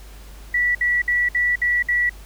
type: tone bursts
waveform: sine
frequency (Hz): 1950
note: B6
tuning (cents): -23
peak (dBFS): -16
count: 6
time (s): 0.54-2.095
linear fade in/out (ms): 5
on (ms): 210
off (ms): 59
effects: added 50 Hz sine -38 dBFS peak until 2.25 s + pink hiss -47 dBFS RMS until 2.25 s